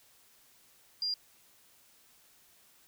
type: tone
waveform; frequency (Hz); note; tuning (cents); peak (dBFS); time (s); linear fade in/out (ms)
sine; 4800; D8; +37; -30; 1.02-1.14; 2
effects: white hiss -63 dBFS RMS until 2.87 s